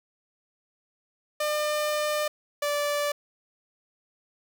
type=tone pair in turn; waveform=sawtooth; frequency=601 / 582.9 Hz; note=D5 / D5; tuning=+40 / -13 cents; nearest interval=minor second; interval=53 cents; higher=first; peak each=-21 dBFS; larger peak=neither; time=1.4-2.28 / 2.62-3.12 s; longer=first; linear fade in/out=5 ms; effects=none